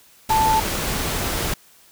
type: tone in noise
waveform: sine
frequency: 880 Hz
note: A5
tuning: in tune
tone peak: -15 dBFS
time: 0.3-0.6 s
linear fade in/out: 5 ms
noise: pink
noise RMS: -24 dBFS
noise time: 0.29-1.54 s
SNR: +6 dB
effects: white hiss -52 dBFS RMS until 1.91 s